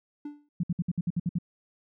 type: tone with exponential decay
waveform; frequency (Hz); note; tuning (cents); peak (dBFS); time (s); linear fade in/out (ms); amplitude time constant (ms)
triangle; 293.1; D4; -3; -30; 0.25-0.49; 5; 51
type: tone bursts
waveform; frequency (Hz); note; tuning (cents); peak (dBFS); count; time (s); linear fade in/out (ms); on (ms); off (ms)
sine; 173.4; F3; -12; -24; 9; 0.6-1.386; 5; 34; 60
effects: none